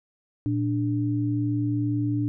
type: tone pair together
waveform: sine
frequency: 116.12 / 293.7 Hz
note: A#2 / D4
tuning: -6 / 0 cents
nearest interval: octave + major third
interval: 1606 cents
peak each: -25 dBFS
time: 0.46-2.28 s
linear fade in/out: 0 ms
effects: none